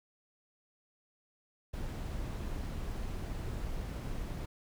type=noise; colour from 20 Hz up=brown; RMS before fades=-38 dBFS; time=1.73-4.46 s; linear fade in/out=10 ms; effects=none